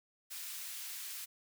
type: high-pass noise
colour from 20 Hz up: white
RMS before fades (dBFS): -44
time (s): 0.3-1.26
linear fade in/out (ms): 20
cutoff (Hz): 1700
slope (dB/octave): 12
effects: none